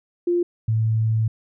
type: tone pair in turn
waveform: sine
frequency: 349.2 / 110.98 Hz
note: F4 / A2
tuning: 0 / +15 cents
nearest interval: octave + minor sixth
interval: 1985 cents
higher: first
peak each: -17 dBFS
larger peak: neither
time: 0.27-0.43 / 0.68-1.28 s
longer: second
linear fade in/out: 5 ms
effects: none